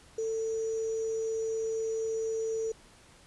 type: tone with sample-and-hold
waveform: sine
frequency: 446 Hz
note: A4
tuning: 23 cents sharp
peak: -29 dBFS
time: 0.18-2.72 s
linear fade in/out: 5 ms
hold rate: 6300 Hz
effects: pink hiss -57 dBFS RMS until 3.26 s + resampled to 24000 Hz